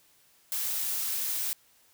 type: noise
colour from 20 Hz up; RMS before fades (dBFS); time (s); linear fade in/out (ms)
blue; -31; 0.52-1.53; 0
effects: white hiss -63 dBFS RMS until 1.93 s